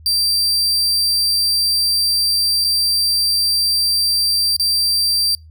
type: tone with dropouts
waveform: 40% pulse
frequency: 4699 Hz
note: D8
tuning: in tune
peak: -13 dBFS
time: 0.06-5.35 s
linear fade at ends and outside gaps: 1 ms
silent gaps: 2.642-2.646 / 4.565-4.597 s
effects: noise-tail reverb RT60 0.2 s tail -26 dB re dry + added 79 Hz sine -39 dBFS peak until 5.5 s